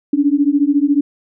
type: beating tone pair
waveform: sine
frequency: 280 / 294 Hz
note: C#4 / D4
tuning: +18 / +2 cents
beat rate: 14 Hz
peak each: -14 dBFS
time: 0.13-1.01 s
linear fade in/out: 5 ms
effects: none